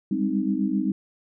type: chord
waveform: sine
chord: Ab major seventh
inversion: third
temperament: equal with one note detuned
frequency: 196 / 203.6 / 261.6 / 311.1 Hz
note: G3 / Ab3 / C4 / Eb4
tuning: 0 / -34 / 0 / 0 cents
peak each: -27 dBFS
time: 0.11-0.92 s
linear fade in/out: 5 ms
effects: none